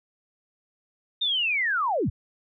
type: linear sweep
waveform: sine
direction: down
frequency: 3700 to 52.7 Hz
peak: -22 dBFS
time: 1.21-2.1 s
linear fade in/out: 10 ms
effects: none

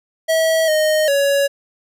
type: tone with pitch steps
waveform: square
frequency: 646 / 619 / 561 Hz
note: E5 / D#5 / C#5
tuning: -35 / -9 / +21 cents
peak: -14 dBFS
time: 0.28-1.48 s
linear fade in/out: 20 ms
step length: 400 ms
effects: none

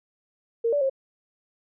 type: tone with pitch steps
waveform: sine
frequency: 461.4 / 578 / 537 Hz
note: A#4 / D5 / C5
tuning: -18 / -28 / +45 cents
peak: -20 dBFS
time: 0.64-0.898 s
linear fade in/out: 10 ms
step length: 86 ms
effects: none

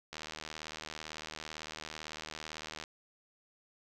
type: click train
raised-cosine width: 0.2 ms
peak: -24 dBFS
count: 212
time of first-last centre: 0.13-2.839 s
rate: 77.9 Hz
effects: none

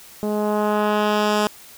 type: tone with low-pass filter sweep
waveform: 10% pulse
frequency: 210 Hz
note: G#3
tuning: 19 cents sharp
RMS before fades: -20 dBFS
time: 0.23-1.47 s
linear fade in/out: 0 ms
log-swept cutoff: 450 to 9800 Hz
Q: 0.73
effects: white hiss -44 dBFS RMS until 1.77 s

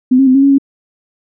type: tone with pitch steps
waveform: sine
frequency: 254.7 / 269.7 / 257.4 / 272.9 / 277.8 / 275.1 Hz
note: C4 / C#4 / C4 / C#4 / C#4 / C#4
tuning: -46 / -47 / -28 / -27 / +4 / -13 cents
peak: -5 dBFS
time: 0.11-0.584 s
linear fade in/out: 10 ms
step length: 79 ms
effects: none

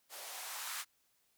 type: noise with band-pass filter sweep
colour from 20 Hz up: violet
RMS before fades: -44 dBFS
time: 0.09-0.85 s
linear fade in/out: 50 ms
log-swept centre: 530 to 1300 Hz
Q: 2
effects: white hiss -75 dBFS RMS until 1.37 s

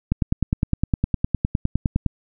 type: click train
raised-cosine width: 5 ms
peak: -6 dBFS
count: 20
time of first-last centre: 0.12-2.063 s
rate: 9.78 Hz
effects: none

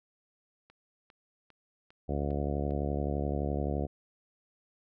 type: click train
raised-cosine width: 0.3 ms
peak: -40 dBFS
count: 6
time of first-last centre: 0.7-2.708 s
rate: 2.49 Hz
type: harmonic tone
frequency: 71.7 Hz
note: D2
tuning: 41 cents flat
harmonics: 1 / 2 / 3 / 4 / 5 / 6 / 7 / 8 / 9 / 10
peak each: -33 / -36 / -38 / -39 / -40 / -41 / -41 / -42 / -43 / -43 dBFS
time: 2.08-3.87 s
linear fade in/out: 20 ms
effects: none

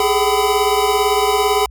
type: tone cluster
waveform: square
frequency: 408.3 / 426.1 / 765 / 1004 Hz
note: G#4 / G#4 / G5 / B5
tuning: -29 / +44 / -42 / +28 cents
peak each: -20 dBFS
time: 0-1.66 s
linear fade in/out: 2 ms
effects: added 60 Hz sine -35 dBFS peak until 1.7 s

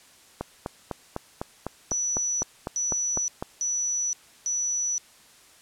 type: click train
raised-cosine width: 1 ms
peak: -15 dBFS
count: 13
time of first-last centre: 0.41-3.425 s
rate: 3.98 Hz
type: tone bursts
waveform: sine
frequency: 5920 Hz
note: F#8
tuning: in tune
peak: -24 dBFS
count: 4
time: 1.91-4.98 s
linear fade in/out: 0 ms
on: 520 ms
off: 330 ms
effects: white hiss -54 dBFS RMS until 5.61 s + low-pass 10000 Hz 12 dB/octave

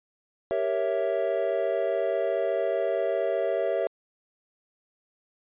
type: chord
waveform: triangle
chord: G diminished seventh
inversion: none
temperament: equal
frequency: 392 / 466.2 / 554.4 / 659.3 Hz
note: G4 / Bb4 / Db5 / Fb5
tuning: 0 / 0 / 0 / 0 cents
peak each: -29 / -29 / -27 / -26 dBFS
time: 0.51-3.87 s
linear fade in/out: 0 ms
effects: resampled to 8000 Hz

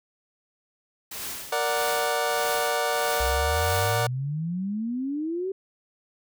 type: noise with tremolo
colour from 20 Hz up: white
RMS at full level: -33 dBFS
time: 1.11-4.06 s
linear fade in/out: 5 ms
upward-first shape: triangle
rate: 1.6 Hz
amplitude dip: 85%
type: chord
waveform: 25% pulse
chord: Bb augmented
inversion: none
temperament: equal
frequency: 466.2 / 587.3 / 740 Hz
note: Bb4 / D5 / F#5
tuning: 0 / 0 / 0 cents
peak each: -25 / -24 / -24 dBFS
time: 1.52-4.07 s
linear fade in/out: 5 ms
type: exponential sweep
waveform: sine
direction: up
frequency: 59.9 to 392 Hz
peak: -26 dBFS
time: 3.2-5.52 s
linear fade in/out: 5 ms
effects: none

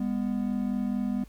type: tone pair together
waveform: triangle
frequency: 202.5 / 246.9 Hz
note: G#3 / B3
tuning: -43 / 0 cents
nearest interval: minor third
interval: 343 cents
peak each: -27 dBFS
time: 0-1.24 s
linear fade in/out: 5 ms
effects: added 50 Hz sine -47 dBFS peak until 1.28 s + pink hiss -60 dBFS RMS until 1.28 s

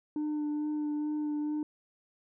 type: tone with vibrato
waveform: sine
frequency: 299.5 Hz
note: D4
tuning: 34 cents sharp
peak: -27 dBFS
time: 0.16-1.63 s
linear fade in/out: 2 ms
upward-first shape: sine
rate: 2.3 Hz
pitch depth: 15 cents each way
effects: tanh soft clip ceiling -29 dBFS

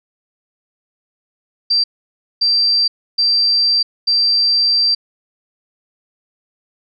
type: tone bursts at uneven times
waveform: sine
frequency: 4699 Hz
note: D8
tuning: in tune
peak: -11 dBFS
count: 4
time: 1.7-1.84 / 2.41-2.88 / 3.18-3.83 / 4.07-4.95 s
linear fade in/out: 10 ms
effects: none

